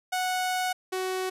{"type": "tone pair in turn", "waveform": "sawtooth", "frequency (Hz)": [737, 373.4], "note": ["F#5", "F#4"], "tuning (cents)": [-7, 16], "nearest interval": "octave", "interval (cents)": 1177, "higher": "first", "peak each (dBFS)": [-22, -24], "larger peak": "first", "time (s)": [[0.12, 0.73], [0.92, 1.3]], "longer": "first", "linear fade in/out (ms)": 10, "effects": ["resampled to 32000 Hz"]}